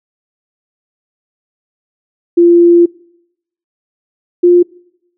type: tone pair in turn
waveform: sine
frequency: 344.4 / 352 Hz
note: F4 / F4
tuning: -24 / +14 cents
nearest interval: unison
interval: 38 cents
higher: second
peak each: -3 dBFS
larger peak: neither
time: 2.37-2.86 / 4.43-4.63 s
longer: first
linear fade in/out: 10 ms
effects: noise-tail reverb RT60 0.8 s tail -24 dB re dry